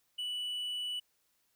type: tone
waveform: triangle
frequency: 2960 Hz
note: F#7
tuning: in tune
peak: -33 dBFS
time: 0.18-1 s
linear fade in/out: 10 ms
effects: white hiss -75 dBFS RMS until 1.55 s